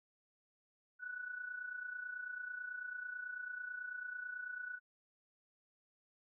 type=tone with amplitude modulation; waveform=sine; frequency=1480 Hz; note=F#6; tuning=in tune; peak=-39 dBFS; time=0.99-4.8 s; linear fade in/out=50 ms; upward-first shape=sine; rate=29.1 Hz; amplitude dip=65%; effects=none